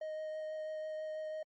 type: tone with vibrato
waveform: triangle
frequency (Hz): 622.3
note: D#5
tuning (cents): 0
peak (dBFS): -36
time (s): 0.01-1.43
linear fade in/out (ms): 5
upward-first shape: triangle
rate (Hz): 6.1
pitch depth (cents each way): 10
effects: MP3 32 kbps